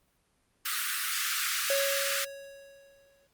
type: high-pass noise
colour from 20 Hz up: pink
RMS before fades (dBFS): -31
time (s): 0.65-2.25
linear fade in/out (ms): 10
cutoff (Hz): 1200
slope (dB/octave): 96
type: tone with exponential decay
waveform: square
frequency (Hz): 554.4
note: C#5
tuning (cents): 0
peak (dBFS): -26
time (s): 1.7-3.27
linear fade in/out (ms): 2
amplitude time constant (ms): 340
effects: pink hiss -71 dBFS RMS until 3.33 s + Opus 32 kbps